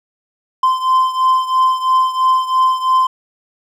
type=beating tone pair; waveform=triangle; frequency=1035 / 1038 Hz; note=C6 / C6; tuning=-19 / -14 cents; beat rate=3 Hz; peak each=-11 / -15 dBFS; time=0.63-3.07 s; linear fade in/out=5 ms; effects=none